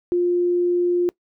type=tone; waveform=sine; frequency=352.4 Hz; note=F4; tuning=16 cents sharp; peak=-16 dBFS; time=0.12-1.09 s; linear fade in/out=0 ms; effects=noise-tail reverb RT60 0.1 s tail -23 dB re dry